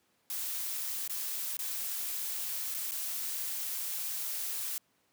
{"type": "noise with dropouts", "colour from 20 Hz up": "blue", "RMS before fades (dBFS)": -36, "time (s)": [0.3, 4.78], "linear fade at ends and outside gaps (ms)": 1, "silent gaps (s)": [[1.077, 1.096], [1.569, 1.59], [2.742, 2.746], [2.911, 2.918]], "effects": ["pink hiss -72 dBFS RMS until 5.12 s", "high-pass 150 Hz 12 dB/octave"]}